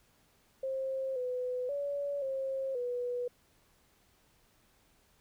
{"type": "tone with pitch steps", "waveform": "sine", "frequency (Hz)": [531, 501, 569, 535, 489.6], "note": ["C5", "B4", "C#5", "C5", "B4"], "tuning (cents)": [25, 25, 45, 38, -15], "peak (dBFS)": -32, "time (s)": [0.63, 3.28], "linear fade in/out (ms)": 5, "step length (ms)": 530, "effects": ["pink hiss -68 dBFS RMS until 5.2 s"]}